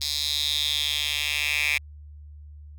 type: tone with high-pass filter sweep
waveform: 10% pulse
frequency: 147.6 Hz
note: D3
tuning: 9 cents sharp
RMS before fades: -26 dBFS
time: 0.01-1.78 s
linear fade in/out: 5 ms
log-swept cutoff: 4400 to 2400 Hz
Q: 5.4
effects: added 74 Hz sine -41 dBFS peak until 2.78 s